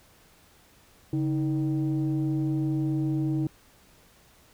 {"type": "tone pair together", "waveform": "sine", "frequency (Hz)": [140.58, 315.6], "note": ["C#3", "D#4"], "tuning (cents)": [25, 25], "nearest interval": "octave + major second", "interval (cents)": 1400, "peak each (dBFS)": -25, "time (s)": [1.13, 3.47], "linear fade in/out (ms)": 2, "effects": ["tanh soft clip ceiling -20 dBFS", "pink hiss -58 dBFS RMS until 4.53 s"]}